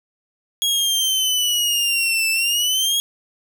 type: exponential two-way sweep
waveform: sawtooth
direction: down then up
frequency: 3316 to 2637 to 3316 Hz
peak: -14 dBFS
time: 0.62-3 s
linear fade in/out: 0 ms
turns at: 2.3 s
effects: none